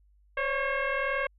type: tone with frequency modulation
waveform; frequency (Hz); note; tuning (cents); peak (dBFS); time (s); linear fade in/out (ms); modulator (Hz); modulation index
sine; 523.3; C5; 0; -26; 0.37-1.27; 5; 544; 3.5
effects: added 50 Hz sine -59 dBFS peak until 1.38 s